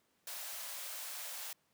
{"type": "high-pass noise", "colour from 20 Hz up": "white", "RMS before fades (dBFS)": -44, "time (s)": [0.27, 1.53], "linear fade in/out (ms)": 2, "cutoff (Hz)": 500, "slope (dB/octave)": 96, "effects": ["pink hiss -75 dBFS RMS until 1.73 s", "high-pass 150 Hz 12 dB/octave"]}